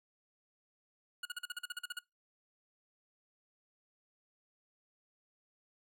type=tone bursts; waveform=25% pulse; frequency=1444 Hz; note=F#6; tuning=43 cents flat; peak=-34 dBFS; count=12; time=1.23-1.991 s; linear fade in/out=5 ms; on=24 ms; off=43 ms; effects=noise-tail reverb RT60 0.2 s tail -23 dB re dry